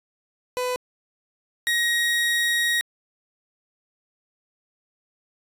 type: tone pair in turn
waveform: 30% pulse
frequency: 500 / 1887.7 Hz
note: B4 / A#6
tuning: +21 / +21 cents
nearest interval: octave + major seventh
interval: 2300 cents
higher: second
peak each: -21 / -17 dBFS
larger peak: second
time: 0.57-0.76 / 1.67-2.81 s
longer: second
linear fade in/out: 0 ms
effects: resampled to 32000 Hz